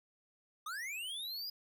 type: linear sweep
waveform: square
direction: up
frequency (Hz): 1174.7 to 4977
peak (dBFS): -40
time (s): 0.66-1.5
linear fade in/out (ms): 5
effects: none